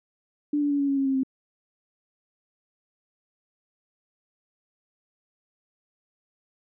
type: tone with pitch steps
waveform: sine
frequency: 293.6 / 289.2 / 284.9 / 280.7 / 276.5 / 272.4 / 268.3 / 264.3 Hz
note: D4 / D4 / C#4 / C#4 / C#4 / C#4 / C4 / C4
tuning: 0 / -27 / +48 / +22 / -4 / -30 / +44 / +18 cents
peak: -21 dBFS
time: 0.53-1.234 s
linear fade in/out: 5 ms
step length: 88 ms
effects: none